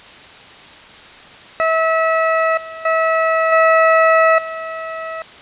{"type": "tone with level steps", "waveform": "20% pulse", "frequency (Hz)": 648, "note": "E5", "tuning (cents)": -30, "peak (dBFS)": [-8, -24, -8, -4, -19], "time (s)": [1.6, 5.22], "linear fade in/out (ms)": 0, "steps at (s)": [2.57, 2.85, 3.52, 4.38], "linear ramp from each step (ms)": 5, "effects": ["white hiss -39 dBFS RMS until 5.41 s", "resampled to 8000 Hz"]}